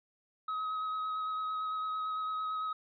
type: tone with vibrato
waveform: triangle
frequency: 1271 Hz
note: D#6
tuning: 36 cents sharp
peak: -31 dBFS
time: 0.48-2.73 s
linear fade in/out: 5 ms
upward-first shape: sine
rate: 8.9 Hz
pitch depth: 12 cents each way
effects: resampled to 11025 Hz